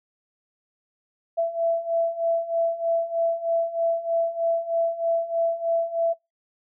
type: beating tone pair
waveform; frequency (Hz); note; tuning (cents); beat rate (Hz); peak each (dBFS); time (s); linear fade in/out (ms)
sine; 666 / 669.2; E5 / E5; +18 / +26; 3.2; -26 / -23; 1.37-6.14; 20
effects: noise-tail reverb RT60 0.2 s tail -23 dB re dry